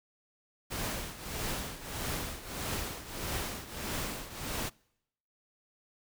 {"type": "noise with tremolo", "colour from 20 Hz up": "pink", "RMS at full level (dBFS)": -34, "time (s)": [0.7, 4.7], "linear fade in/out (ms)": 20, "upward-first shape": "triangle", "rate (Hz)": 1.6, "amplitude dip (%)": 80, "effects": ["noise-tail reverb RT60 0.8 s tail -26 dB re dry"]}